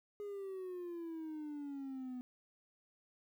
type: exponential sweep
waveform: triangle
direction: down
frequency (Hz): 415.3 to 247.5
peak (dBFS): -39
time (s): 0.2-2.21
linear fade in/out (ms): 0
effects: tanh soft clip ceiling -35 dBFS + 12-bit